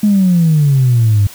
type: exponential sweep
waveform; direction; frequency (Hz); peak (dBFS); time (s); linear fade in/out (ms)
sine; down; 213.4 to 98.4; -6; 0.03-1.27; 5
effects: tanh soft clip ceiling -3 dBFS + white hiss -35 dBFS RMS until 1.34 s